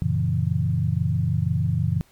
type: chord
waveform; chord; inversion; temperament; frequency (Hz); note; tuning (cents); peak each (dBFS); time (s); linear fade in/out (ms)
sine; F# dominant seventh; none; equal; 92.5 / 116.54 / 138.59 / 164.81; F#2 / A#2 / C#3 / E3; 0 / 0 / 0 / 0; -25; 0.02-2.01; 0
effects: pink hiss -58 dBFS RMS until 2.11 s + MP3 96 kbps